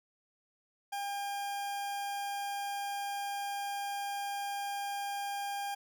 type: tone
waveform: 40% pulse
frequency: 804 Hz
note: G5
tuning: 44 cents sharp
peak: -34 dBFS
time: 0.92-5.75 s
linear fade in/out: 10 ms
effects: none